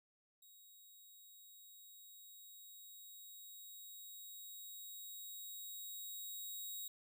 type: tone with level ramp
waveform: 5% pulse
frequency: 3800 Hz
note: A#7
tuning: 33 cents sharp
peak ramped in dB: -53 to -36 dBFS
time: 0.42-6.88 s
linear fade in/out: 5 ms
effects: none